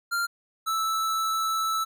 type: tone pair in turn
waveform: square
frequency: 1390 / 1314.9 Hz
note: F6 / E6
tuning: -9 / -5 cents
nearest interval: minor second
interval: 96 cents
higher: first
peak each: -25 dBFS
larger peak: neither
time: 0.11-0.27 / 0.66-1.85 s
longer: second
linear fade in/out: 20 ms
effects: none